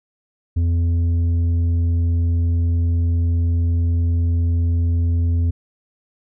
sine tone with tanh clipping, 84.8 Hz, E2, 50 cents sharp, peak -16 dBFS, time 0.56-5.51 s, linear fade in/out 10 ms, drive 6 dB, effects none

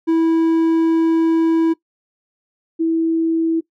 triangle / sine tone pair in turn, 327 / 327 Hz, E4 / E4, -14 / -14 cents, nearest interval unison, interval 0 cents, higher neither, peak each -10 / -14 dBFS, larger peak first, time 0.07-1.74 / 2.79-3.61 s, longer first, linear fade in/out 20 ms, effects noise-tail reverb RT60 0.1 s tail -19 dB re dry

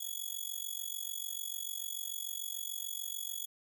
5% pulse tone with amplitude modulation, 3376 Hz, G#7, 28 cents sharp, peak -26 dBFS, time 0-3.46 s, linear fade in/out 10 ms, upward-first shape sine, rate 46.8 Hz, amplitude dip 90%, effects none

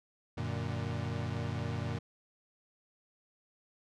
35% pulse chord, Gb augmented, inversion none, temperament equal, 92.5 / 116.54 / 146.83 Hz, Gb2 / Bb2 / D3, 0 / 0 / 0 cents, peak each -37 / -35 / -38 dBFS, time 0.37-1.99 s, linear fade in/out 10 ms, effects low-pass 5000 Hz 12 dB/octave

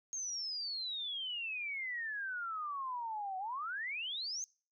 sine exponential two-way sweep, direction down then up, 6510 to 740 to 6510 Hz, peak -37 dBFS, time 0.13-4.44 s, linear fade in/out 0 ms, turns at 3.38 s, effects noise-tail reverb RT60 0.4 s tail -25 dB re dry

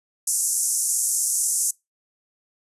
white band-pass noise, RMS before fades -23 dBFS, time 0.27-1.71 s, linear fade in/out 5 ms, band 6100 to 11000 Hz, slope 48 dB/octave, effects noise-tail reverb RT60 0.2 s tail -24 dB re dry + resampled to 32000 Hz

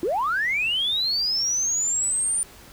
sine linear sweep, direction up, 311.1 to 9250 Hz, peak -20 dBFS, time 0.03-2.43 s, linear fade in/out 0 ms, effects tanh soft clip ceiling -16 dBFS + pink hiss -47 dBFS RMS until 2.72 s

